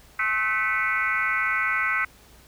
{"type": "tone with frequency modulation", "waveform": "sine", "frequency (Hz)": 1749, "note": "A6", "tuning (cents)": -11, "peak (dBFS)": -21, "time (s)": [0.19, 2.05], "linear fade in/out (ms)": 5, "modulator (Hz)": 226, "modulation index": 2.4, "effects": ["added 60 Hz sine -55 dBFS peak until 2.47 s", "pink hiss -53 dBFS RMS until 2.47 s"]}